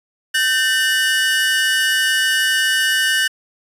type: tone cluster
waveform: 45% pulse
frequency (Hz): 1545 / 1798 / 2924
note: G6 / A6 / F#7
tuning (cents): -26 / +37 / -21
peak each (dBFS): -19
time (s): 0.34-3.28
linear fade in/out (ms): 10
effects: resampled to 32000 Hz